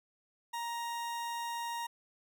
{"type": "tone", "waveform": "40% pulse", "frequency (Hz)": 937, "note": "A#5", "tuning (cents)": 9, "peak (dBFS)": -35, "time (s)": [0.53, 1.87], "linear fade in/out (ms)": 10, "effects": []}